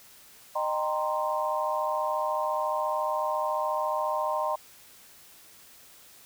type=chord; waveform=sine; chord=C minor seventh; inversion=first; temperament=equal with one note detuned; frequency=613.7 / 784 / 932.3 / 1046.5 Hz; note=Eb5 / G5 / Bb5 / C6; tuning=-24 / 0 / 0 / 0 cents; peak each=-30 / -34 / -31 / -31 dBFS; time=0.55-4.56 s; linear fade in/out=10 ms; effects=white hiss -53 dBFS RMS until 6.25 s